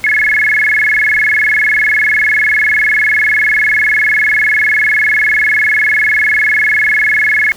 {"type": "tone with vibrato", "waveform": "sine", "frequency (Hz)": 1929, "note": "B6", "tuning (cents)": -41, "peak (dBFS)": -8, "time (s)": [0.04, 7.52], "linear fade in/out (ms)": 0, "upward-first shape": "square", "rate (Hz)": 20, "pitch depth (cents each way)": 210, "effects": ["pink hiss -36 dBFS RMS until 7.56 s"]}